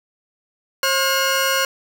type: tone pair together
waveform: 15% pulse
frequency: 536.5 / 1431 Hz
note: C5 / F6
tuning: +43 / +42 cents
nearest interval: octave + perfect fourth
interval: 1699 cents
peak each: -13 dBFS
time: 0.83-1.65 s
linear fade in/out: 2 ms
effects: none